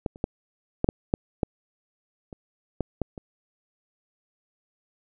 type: clicks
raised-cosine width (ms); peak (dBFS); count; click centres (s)
2; -13 / -30 / -11 / -8 / -6 / -7 / -9 / -26 / -12 / -12 / -24; 11; 0.062 / 0.159 / 0.241 / 0.844 / 0.889 / 1.139 / 1.432 / 2.328 / 2.807 / 3.017 / 3.178
effects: none